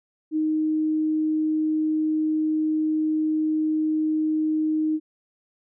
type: tone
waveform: sine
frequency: 311.1 Hz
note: D#4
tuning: in tune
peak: -20 dBFS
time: 0.31-5 s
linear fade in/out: 50 ms
effects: none